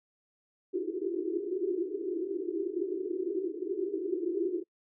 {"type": "band-pass noise", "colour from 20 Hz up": "pink", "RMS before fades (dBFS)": -33, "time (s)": [0.73, 4.64], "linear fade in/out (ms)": 10, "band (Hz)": [330, 400], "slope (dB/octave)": 96, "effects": ["noise-tail reverb RT60 0.1 s tail -26 dB re dry"]}